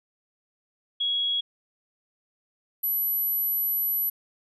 sine tone pair in turn, 3326 / 11808 Hz, G#7 / F#9, +2 / -5 cents, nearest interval octave + minor seventh, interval 2193 cents, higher second, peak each -23 dBFS, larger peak neither, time 1-1.41 / 2.83-4.1 s, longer second, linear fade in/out 10 ms, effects none

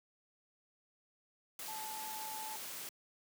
sine tone in noise, 871 Hz, A5, 18 cents flat, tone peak -44 dBFS, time 1.68-2.56 s, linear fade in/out 2 ms, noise white, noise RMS -45 dBFS, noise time 1.59-2.89 s, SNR -2 dB, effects high-pass 150 Hz 12 dB/octave

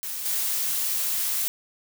blue noise with level steps, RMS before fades -32 / -26 dBFS, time 0.03-1.48 s, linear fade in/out 0 ms, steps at 0.25 s, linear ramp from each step 10 ms, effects none

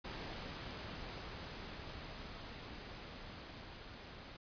pink noise with level ramp, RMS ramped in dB -45 to -52 dBFS, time 0.04-4.37 s, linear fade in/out 10 ms, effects resampled to 11025 Hz

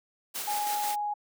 white noise with tremolo, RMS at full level -34 dBFS, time 0.34-0.96 s, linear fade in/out 20 ms, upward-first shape square, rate 6.1 Hz, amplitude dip 30%
sine tone, 830.6 Hz, G#5, in tune, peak -28 dBFS, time 0.47-1.14 s, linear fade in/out 10 ms
effects high-pass 300 Hz 12 dB/octave

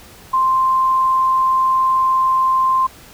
sine tone, 1046.5 Hz, C6, in tune, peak -12 dBFS, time 0.33-2.87 s, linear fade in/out 10 ms, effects pink hiss -42 dBFS RMS until 3.13 s

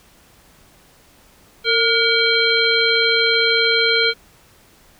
harmonic tone with a mistuned harmonic, 456.5 Hz, A#4, 36 cents flat, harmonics 1 / 3 / 5 / 7 / 9, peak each -20 / -20 / -20 / -20 / -20 dBFS, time 1.64-4.14 s, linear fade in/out 50 ms, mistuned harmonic 3, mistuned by +68 cents, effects pink hiss -51 dBFS RMS until 4.99 s

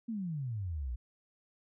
sine exponential sweep, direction down, 237.9 to 56.4 Hz, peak -34 dBFS, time 0.08-0.96 s, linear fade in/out 10 ms, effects none

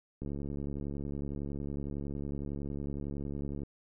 click train, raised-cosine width 3 ms, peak -26 dBFS, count 243, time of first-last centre 0.22-3.633 s, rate 70.9 Hz, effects none

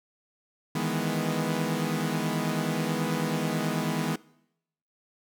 sawtooth chord, E major seventh, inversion third, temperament equal, 155.56 / 164.81 / 207.7 / 246.9 Hz, D#3 / E3 / G#3 / B3, 0 / 0 / 0 / 0 cents, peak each -28 dBFS, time 0.75-4.16 s, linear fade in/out 5 ms, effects noise-tail reverb RT60 0.8 s tail -22 dB re dry

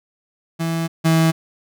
35% pulse tone pair in turn, 164.81 / 162.35 Hz, E3 / E3, 0 / -26 cents, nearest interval unison, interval 26 cents, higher first, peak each -18 / -11 dBFS, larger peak second, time 0.59-0.88 / 1.04-1.32 s, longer first, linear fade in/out 20 ms, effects none

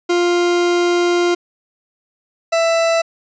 40% pulse tone pair in turn, 350 / 662.8 Hz, F4 / E5, +4 / +9 cents, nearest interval major seventh, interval 1105 cents, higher second, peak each -12 dBFS, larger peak neither, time 0.09-1.35 / 2.52-3.02 s, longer first, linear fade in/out 10 ms, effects resampled to 16000 Hz + 9-bit

